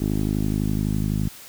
10% pulse tone with low-pass filter sweep, 51.91 Hz, G#1, in tune, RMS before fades -23 dBFS, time 0-1.29 s, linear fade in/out 10 ms, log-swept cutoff 340 to 190 Hz, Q 1.4, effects white hiss -43 dBFS RMS until 1.48 s

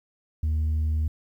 sine tone, 77.78 Hz, D#2, in tune, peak -19 dBFS, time 0.43-1.08 s, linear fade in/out 5 ms, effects tanh soft clip ceiling -21 dBFS + 10-bit

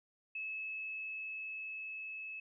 sine tone with level ramp, 2595 Hz, E7, 28 cents flat, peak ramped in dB -38 to -42 dBFS, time 0.35-2.4 s, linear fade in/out 5 ms, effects none

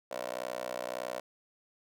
15% pulse tone with high-pass filter, 61.74 Hz, B1, in tune, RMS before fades -38 dBFS, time 0.11-1.2 s, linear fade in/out 5 ms, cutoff 560 Hz, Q 2.8, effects none

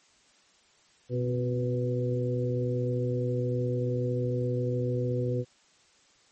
harmonic tone with a mistuned harmonic, 123.47 Hz, B2, in tune, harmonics 1 / 2 / 3 / 4, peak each -28 / -35 / -34 / -32 dBFS, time 1.09-5.45 s, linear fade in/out 50 ms, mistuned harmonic 2, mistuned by +48 cents, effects white hiss -62 dBFS RMS until 6.31 s + MP3 32 kbps

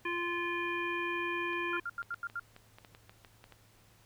harmonic tone, 346.8 Hz, F4, 12 cents flat, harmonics 1 / 3 / 5 / 7 / 9, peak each -37 / -38 / -38 / -38 / -49 dBFS, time 0.05-1.8 s, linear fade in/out 5 ms
clicks, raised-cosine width 0.3 ms, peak -35 dBFS, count 12, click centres 1.531 / 2.029 / 2.141 / 2.299 / 2.564 / 2.785 / 2.848 / 2.949 / 3.095 / 3.248 / 3.441 / 3.523 s
sine tone bursts, 1396.9 Hz, F6, in tune, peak -34 dBFS, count 6, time 1.73-2.396 s, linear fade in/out 2 ms, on 41 ms, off 84 ms
effects added 108 Hz sine -64 dBFS peak until 4.05 s + pink hiss -64 dBFS RMS until 4.05 s

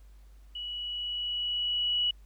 sine tone with level ramp, 2934 Hz, F#7, 15 cents flat, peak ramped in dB -35 to -24 dBFS, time 0.55-2.11 s, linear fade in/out 5 ms, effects added 50 Hz sine -50 dBFS peak until 2.25 s + pink hiss -68 dBFS RMS until 2.25 s

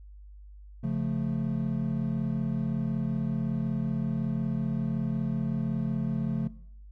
triangle chord, Db augmented, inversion none, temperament equal, 138.59 / 174.61 / 220 Hz, Db3 / F3 / A3, 0 / 0 / 0 cents, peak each -29 / -30 / -30 dBFS, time 0.83-6.48 s, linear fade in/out 10 ms, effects noise-tail reverb RT60 0.7 s tail -20 dB re dry + added 50 Hz sine -45 dBFS peak until 6.91 s

